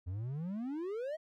triangle exponential sweep, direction up, 85 to 650 Hz, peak -34 dBFS, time 0.06-1.17 s, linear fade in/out 20 ms, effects none

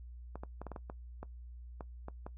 clicks, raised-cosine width 1 ms, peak -29 dBFS, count 11, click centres 0.356 / 0.435 / 0.616 / 0.667 / 0.717 / 0.762 / 0.899 / 1.23 / 1.808 / 2.084 / 2.265 s, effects noise-tail reverb RT60 0.1 s tail -19 dB re dry + added 60 Hz sine -46 dBFS peak until 2.37 s

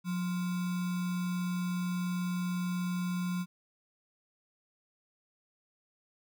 sine tone with sample-and-hold, 179.3 Hz, F3, 46 cents sharp, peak -30 dBFS, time 0.04-3.46 s, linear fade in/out 50 ms, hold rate 1225 Hz, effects none

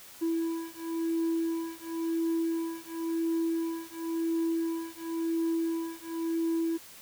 triangle beating tone pair, 329.6 / 330.55 Hz, E4 / E4, 0 / +5 cents, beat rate 0.95 Hz, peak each -29 dBFS, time 0.21-6.78 s, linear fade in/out 20 ms, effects tanh soft clip ceiling -20 dBFS + white hiss -50 dBFS RMS until 7.01 s

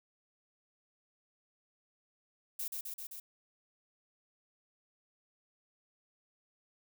violet noise with echo, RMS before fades -38 dBFS, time 2.59-2.68 s, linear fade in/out 5 ms, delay 130 ms, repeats 4, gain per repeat -2 dB, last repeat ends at 3.2 s, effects none

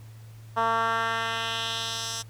10% pulse tone with band-pass filter sweep, 227.2 Hz, A#3, 44 cents flat, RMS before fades -28 dBFS, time 0.56-2.23 s, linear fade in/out 20 ms, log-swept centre 1000 to 6200 Hz, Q 1.7, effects added 111 Hz sine -43 dBFS peak until 2.29 s + pink hiss -57 dBFS RMS until 2.29 s

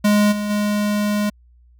square tone with level steps, 207.7 Hz, G#3, in tune, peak -13 / -22 / -18 dBFS, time 0.04-1.3 s, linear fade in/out 10 ms, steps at 0.31 / 0.49 s, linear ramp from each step 20 ms, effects added 60 Hz sine -48 dBFS peak until 1.79 s

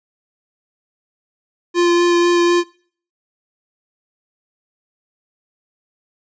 square tone with vibrato, 347.3 Hz, F4, 10 cents flat, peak -12 dBFS, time 1.74-2.64 s, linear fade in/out 50 ms, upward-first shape sine, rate 4 Hz, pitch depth 10 cents each way, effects noise-tail reverb RT60 0.5 s tail -22 dB re dry + resampled to 16000 Hz

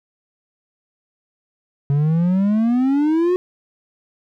triangle exponential sweep, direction up, 138.59 to 370 Hz, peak -12 dBFS, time 1.9-3.36 s, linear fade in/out 0 ms, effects none

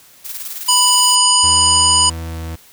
blue noise with tremolo, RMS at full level -26 dBFS, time 0.24-1.16 s, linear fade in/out 20 ms, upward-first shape square, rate 19 Hz, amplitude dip 45%
harmonic tone, 987.8 Hz, B5, in tune, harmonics 1 / 3 / 5 / 7 / 9, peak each -16 / -16 / -16 / -16 / -16 dBFS, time 0.68-2.1 s, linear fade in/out 10 ms
40% pulse tone with pitch glide, 82.1 to 81.3 Hz, E2 to E2, -6 to -23 cents, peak -23 dBFS, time 1.43-2.56 s, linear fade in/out 10 ms, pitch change -17 cents, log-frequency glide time 2.26-2.4 s
effects white hiss -46 dBFS RMS until 2.72 s

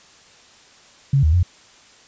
sine tone with pitch steps, 137.9 / 77.7 / 88.7 Hz, C#3 / D#2 / F2, -9 / -2 / +27 cents, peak -12 dBFS, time 1.13-1.43 s, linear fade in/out 5 ms, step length 100 ms, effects white hiss -49 dBFS RMS until 2.07 s + resampled to 16000 Hz

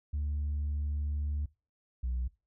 sine tone pair in turn, 73.42 / 61.74 Hz, D2 / B1, 0 / 0 cents, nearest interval minor third, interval 300 cents, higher first, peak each -28 dBFS, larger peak neither, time 0.13-1.46 / 2.03-2.28 s, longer first, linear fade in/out 10 ms, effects noise-tail reverb RT60 0.3 s tail -23 dB re dry + tanh soft clip ceiling -28 dBFS

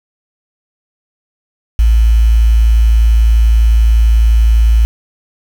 sine tone with quantisation, 55.8 Hz, A1, 25 cents sharp, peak -5 dBFS, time 1.79-4.85 s, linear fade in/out 0 ms, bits 5, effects none

